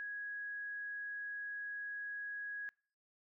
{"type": "tone", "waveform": "sine", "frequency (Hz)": 1661.2, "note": "G#6", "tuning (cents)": 0, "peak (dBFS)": -40, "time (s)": [0, 2.69], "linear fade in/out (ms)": 0, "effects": ["noise-tail reverb RT60 0.5 s tail -26 dB re dry"]}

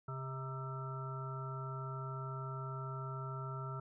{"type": "harmonic tone with a mistuned harmonic", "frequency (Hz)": 133.3, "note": "C3", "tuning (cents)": 33, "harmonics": [1, 3, 5, 7, 9, 10], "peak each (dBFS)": [-41, -51, -53, -53, -55, -46], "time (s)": [0.08, 3.8], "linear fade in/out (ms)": 5, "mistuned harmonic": 5, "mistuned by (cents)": -50, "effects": []}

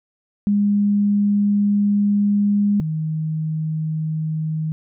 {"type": "tone pair in turn", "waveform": "sine", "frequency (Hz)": [204.1, 157.05], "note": ["G#3", "D#3"], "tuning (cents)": [-30, 16], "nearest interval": "perfect fourth", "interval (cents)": 454, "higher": "first", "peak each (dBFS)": [-14, -20], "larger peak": "first", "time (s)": [[0.47, 2.8], [2.8, 4.72]], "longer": "first", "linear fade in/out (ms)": 0, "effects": []}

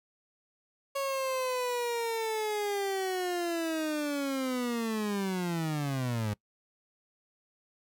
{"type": "linear sweep", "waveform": "30% pulse", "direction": "down", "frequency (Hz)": [554.4, 101.7], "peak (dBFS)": -27, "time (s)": [0.95, 6.34], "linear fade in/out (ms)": 10, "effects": ["noise-tail reverb RT60 0.1 s tail -23 dB re dry"]}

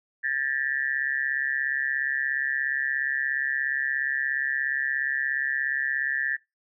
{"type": "tone with amplitude modulation", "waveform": "sine", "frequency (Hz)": 1760, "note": "A6", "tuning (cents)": 0, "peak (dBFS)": -20, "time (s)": [0.23, 6.37], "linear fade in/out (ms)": 20, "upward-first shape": "sine", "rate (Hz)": 137, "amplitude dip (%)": 100, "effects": ["noise-tail reverb RT60 0.2 s tail -21 dB re dry"]}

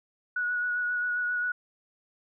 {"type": "tone with vibrato", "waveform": "sine", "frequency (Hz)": 1463, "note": "F#6", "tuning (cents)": -20, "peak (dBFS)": -26, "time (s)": [0.36, 1.52], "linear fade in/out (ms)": 5, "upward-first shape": "sine", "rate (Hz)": 7.5, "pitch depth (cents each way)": 16, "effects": []}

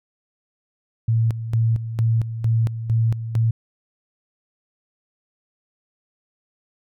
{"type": "tone with tremolo", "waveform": "sine", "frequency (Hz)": 113.6, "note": "A#2", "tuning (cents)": -44, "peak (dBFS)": -15, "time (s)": [1.08, 3.51], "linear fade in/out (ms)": 5, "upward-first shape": "square", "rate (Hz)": 2.2, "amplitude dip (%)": 70, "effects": []}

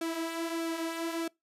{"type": "tone with flanger", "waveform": "sawtooth", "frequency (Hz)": 330.3, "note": "E4", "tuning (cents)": 4, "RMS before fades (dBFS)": -34, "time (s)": [0.01, 1.28], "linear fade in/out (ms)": 5, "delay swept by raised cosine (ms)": [1, 5.9], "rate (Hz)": 1.6, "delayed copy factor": -0.5, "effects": ["noise-tail reverb RT60 0.2 s tail -25 dB re dry", "resampled to 32000 Hz"]}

